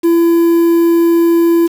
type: tone with quantisation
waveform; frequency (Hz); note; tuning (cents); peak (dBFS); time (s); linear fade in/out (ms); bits
triangle; 336.9; E4; +38; -5; 0.03-1.68; 20; 5
effects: none